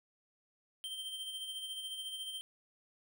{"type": "tone with tremolo", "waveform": "square", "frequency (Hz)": 3136, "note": "G7", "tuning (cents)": 0, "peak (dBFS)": -39, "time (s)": [0.84, 2.41], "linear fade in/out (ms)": 0, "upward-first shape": "sine", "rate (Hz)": 14, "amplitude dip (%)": 45, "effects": ["13-bit"]}